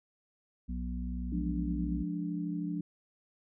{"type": "harmonic tone", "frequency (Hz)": 61.2, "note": "B1", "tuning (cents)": -15, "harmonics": [1, 3, 4], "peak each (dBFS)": [-35, -40, -41], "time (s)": [0.68, 2.04], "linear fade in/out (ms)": 20}
{"type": "chord", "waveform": "sine", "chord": "D diminished", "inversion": "first", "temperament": "equal", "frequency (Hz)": [174.61, 207.7, 293.7], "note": ["F3", "Ab3", "D4"], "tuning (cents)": [0, 0, 0], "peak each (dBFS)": [-35, -41, -36], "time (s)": [1.32, 2.81], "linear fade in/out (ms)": 5}
{"effects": []}